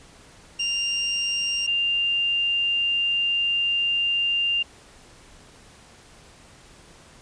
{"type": "tone pair in turn", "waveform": ["30% pulse", "sine"], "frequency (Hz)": [2794, 2794], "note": ["F7", "F7"], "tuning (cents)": [0, 0], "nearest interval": "unison", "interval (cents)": 0, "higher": "neither", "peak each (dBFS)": -20, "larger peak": "neither", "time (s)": [[0.59, 1.67], [1.67, 4.63]], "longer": "second", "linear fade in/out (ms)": 10, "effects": ["pink hiss -50 dBFS RMS until 7.21 s", "resampled to 22050 Hz"]}